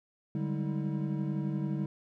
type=tone cluster; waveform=triangle; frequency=146.6 / 192.9 / 204.5 / 320.1 Hz; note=D3 / G3 / G#3 / D#4; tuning=-3 / -28 / -26 / +49 cents; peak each=-31 / -34 / -36 / -36 dBFS; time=0.35-1.86 s; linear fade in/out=2 ms; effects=none